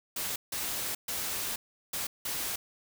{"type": "noise bursts at uneven times", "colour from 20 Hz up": "white", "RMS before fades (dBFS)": -34, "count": 5, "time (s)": [[0.16, 0.36], [0.52, 0.95], [1.08, 1.56], [1.93, 2.07], [2.25, 2.56]], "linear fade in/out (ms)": 5, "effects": []}